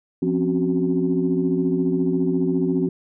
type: tone cluster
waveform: sine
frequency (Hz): 173.6 / 258.8 / 273.3 / 372.6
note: F3 / C4 / C#4 / F#4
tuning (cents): -10 / -19 / -24 / +12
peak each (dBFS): -23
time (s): 0.22-2.89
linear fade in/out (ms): 5
effects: tanh soft clip ceiling -9 dBFS